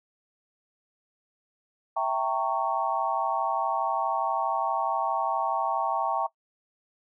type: chord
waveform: sine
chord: E diminished seventh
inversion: none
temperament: equal with one note detuned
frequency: 659.3 / 784 / 916.3 / 1108.7 Hz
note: E5 / G5 / Bb5 / Db6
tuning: 0 / 0 / -30 / 0 cents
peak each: -31 / -29 / -29 / -30 dBFS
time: 1.96-6.27 s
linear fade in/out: 10 ms
effects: noise-tail reverb RT60 0.1 s tail -20 dB re dry